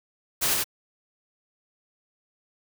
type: noise with echo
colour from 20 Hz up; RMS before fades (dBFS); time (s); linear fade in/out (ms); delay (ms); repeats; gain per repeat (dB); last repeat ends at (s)
white; -24; 0.41-0.55; 20; 93; 1; -2; 0.643
effects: none